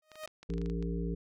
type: tone with exponential growth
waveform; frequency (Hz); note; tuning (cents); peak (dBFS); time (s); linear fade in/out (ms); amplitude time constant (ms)
sawtooth; 622.3; D#5; 0; -33; 0.02-0.26; 5; 51
type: clicks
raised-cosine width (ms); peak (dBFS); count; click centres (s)
0.2; -33; 12; 0.117 / 0.156 / 0.236 / 0.276 / 0.43 / 0.502 / 0.538 / 0.581 / 0.616 / 0.66 / 0.699 / 0.826
type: harmonic tone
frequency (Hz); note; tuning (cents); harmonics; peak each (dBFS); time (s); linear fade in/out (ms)
57.1; A#1; -35; 1 / 3 / 5 / 7 / 8; -35 / -35 / -42 / -42 / -44; 0.49-1.15; 10
effects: none